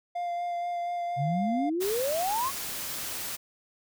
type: tone with vibrato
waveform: triangle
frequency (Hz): 698.5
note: F5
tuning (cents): 0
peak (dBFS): -27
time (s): 0.15-1.7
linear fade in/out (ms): 10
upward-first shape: sine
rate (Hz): 4.2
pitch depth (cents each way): 13
type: exponential sweep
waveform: sine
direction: up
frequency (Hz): 131 to 1143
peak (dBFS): -26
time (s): 1.16-2.52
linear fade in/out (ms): 50
type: noise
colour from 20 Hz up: white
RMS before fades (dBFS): -35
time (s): 1.8-3.37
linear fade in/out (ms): 20
effects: none